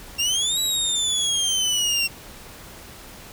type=exponential two-way sweep; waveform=25% pulse; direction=up then down; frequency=2728 to 3909 to 2728 Hz; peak=-16 dBFS; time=0.18-2.08 s; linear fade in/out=20 ms; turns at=0.6 s; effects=pink hiss -42 dBFS RMS until 3.32 s